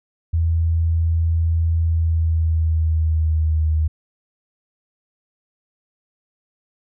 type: tone with pitch glide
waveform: sine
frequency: 82.41 to 78.19 Hz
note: E2 to D#2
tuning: 0 to +9 cents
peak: -15 dBFS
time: 0.33-3.88 s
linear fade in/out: 10 ms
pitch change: -91 cents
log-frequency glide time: 1.82-3.69 s
effects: none